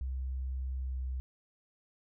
sine tone with pitch glide, 65 to 64.18 Hz, C2 to C2, -11 to -33 cents, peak -33 dBFS, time 0.01-1.2 s, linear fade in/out 0 ms, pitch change -22 cents, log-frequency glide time 0.81-0.98 s, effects none

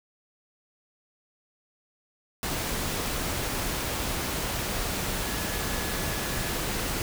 sine tone in noise, 1700 Hz, G#6, 40 cents sharp, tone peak -41 dBFS, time 5.23-6.54 s, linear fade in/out 0 ms, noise pink, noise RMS -30 dBFS, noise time 2.43-7.02 s, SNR -14 dB, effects none

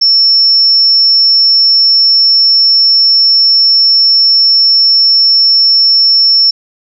sine tone, 5400 Hz, E8, 41 cents sharp, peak -4 dBFS, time 0.01-6.51 s, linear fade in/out 10 ms, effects none

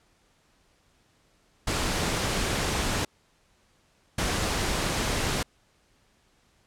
pink noise bursts at uneven times, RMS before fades -27 dBFS, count 2, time 1.67-3.05 / 4.18-5.43 s, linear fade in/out 5 ms, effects pink hiss -65 dBFS RMS until 6.66 s + low-pass 9000 Hz 12 dB/octave

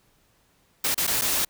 white noise with dropouts, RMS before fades -24 dBFS, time 0.84-1.45 s, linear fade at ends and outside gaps 5 ms, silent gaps 0.945-0.977 / 1.068-1.075 / 1.213-1.218 s, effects pink hiss -64 dBFS RMS until 1.49 s

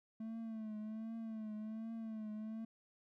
triangle tone with vibrato, 220 Hz, A3, in tune, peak -40 dBFS, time 0.2-2.65 s, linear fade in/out 5 ms, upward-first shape triangle, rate 1.3 Hz, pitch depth 64 cents each way, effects none

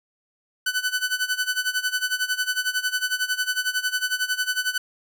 sawtooth tone with tremolo, 1500 Hz, F#6, 23 cents sharp, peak -16 dBFS, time 0.66-4.78 s, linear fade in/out 5 ms, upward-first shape sine, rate 11 Hz, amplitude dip 85%, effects none

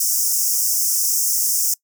pink high-pass noise, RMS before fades -19 dBFS, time 0-1.74 s, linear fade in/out 5 ms, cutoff 5300 Hz, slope 96 dB/octave, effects noise-tail reverb RT60 0.1 s tail -22 dB re dry

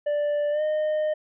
triangle tone with pitch glide, 587.3 to 613.7 Hz, D5 to D#5, 0 to -24 cents, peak -20 dBFS, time 0.06-1.14 s, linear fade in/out 10 ms, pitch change +76 cents, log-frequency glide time 0.51-0.62 s, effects resampled to 8000 Hz

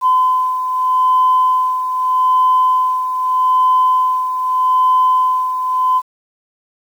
sine beating tone pair, 1019 / 1019.81 Hz, C6 / C6, -46 / -45 cents, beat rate 0.81 Hz, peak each -11 / -18 dBFS, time 0.01-6.02 s, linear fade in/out 50 ms, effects tanh soft clip ceiling -4 dBFS + 7-bit

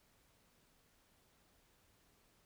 silence, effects pink hiss -72 dBFS RMS until 2.45 s

